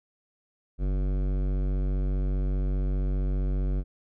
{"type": "tone with hard clipping", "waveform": "sine", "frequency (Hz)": 47.57, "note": "F#1", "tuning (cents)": 49, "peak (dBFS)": -26, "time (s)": [0.78, 3.84], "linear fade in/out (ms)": 50, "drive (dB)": 16, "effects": []}